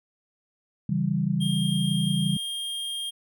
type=chord; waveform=sine; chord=C# diminished; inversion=none; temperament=equal; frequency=138.59 / 164.81 / 196 Hz; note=C#3 / E3 / G3; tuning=0 / 0 / 0 cents; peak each=-28 / -26 / -26 dBFS; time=0.89-2.37 s; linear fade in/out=5 ms
type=tone; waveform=square; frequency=3219 Hz; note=G7; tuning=45 cents sharp; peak=-30 dBFS; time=1.4-3.11 s; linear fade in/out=20 ms
effects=none